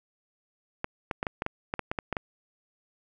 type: clicks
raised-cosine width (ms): 0.5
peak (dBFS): -14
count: 12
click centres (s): 0.844 / 1.112 / 1.229 / 1.268 / 1.421 / 1.464 / 1.739 / 1.793 / 1.915 / 1.988 / 2.127 / 2.168
effects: none